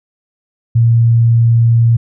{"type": "tone", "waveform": "sine", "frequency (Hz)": 116.2, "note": "A#2", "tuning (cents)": -5, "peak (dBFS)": -6, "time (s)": [0.75, 1.97], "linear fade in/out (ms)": 10, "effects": []}